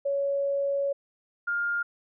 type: tone pair in turn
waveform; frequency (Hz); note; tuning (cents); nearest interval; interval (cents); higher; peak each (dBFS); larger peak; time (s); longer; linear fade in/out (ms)
sine; 559 / 1408.6; C#5 / F6; +14 / +14; octave + major third; 1600; second; -24 / -25; first; 0.05-0.93 / 1.47-1.83; first; 10
effects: none